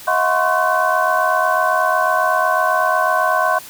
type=tone cluster; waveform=sine; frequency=636 / 722 / 1033 / 1101 / 1517 Hz; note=D#5 / F#5 / C6 / C#6 / F#6; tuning=+38 / -43 / -22 / -12 / +43 cents; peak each=-20 dBFS; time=0.07-3.59 s; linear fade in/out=10 ms; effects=white hiss -37 dBFS RMS until 3.69 s